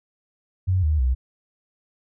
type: tone with pitch steps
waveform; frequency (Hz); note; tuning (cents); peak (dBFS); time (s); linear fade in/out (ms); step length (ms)
sine; 92.8 / 76.69 / 63.38; F#2 / D#2 / B1; +6 / -24 / +46; -17; 0.67-1.15; 20; 160
effects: none